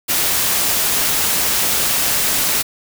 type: noise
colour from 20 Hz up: white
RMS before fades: -17 dBFS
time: 0.08-2.63 s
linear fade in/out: 20 ms
effects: none